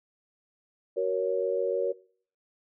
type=tone cluster; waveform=sine; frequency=374.1 / 470.2 / 557 Hz; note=F#4 / A#4 / C#5; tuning=+19 / +15 / +8 cents; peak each=-31 / -28 / -29 dBFS; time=0.96-1.93 s; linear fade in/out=20 ms; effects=noise-tail reverb RT60 0.5 s tail -21 dB re dry